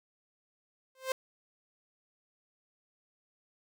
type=tone with exponential growth; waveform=sawtooth; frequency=523.3 Hz; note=C5; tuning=in tune; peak=-22 dBFS; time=0.95-1.12 s; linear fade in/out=2 ms; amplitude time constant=35 ms; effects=none